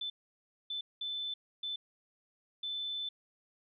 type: tone bursts at uneven times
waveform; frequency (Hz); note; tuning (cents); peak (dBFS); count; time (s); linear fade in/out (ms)
sine; 3520; A7; 0; -35; 5; 0.01-0.1 / 0.7-0.81 / 1.01-1.34 / 1.63-1.76 / 2.63-3.09; 5
effects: none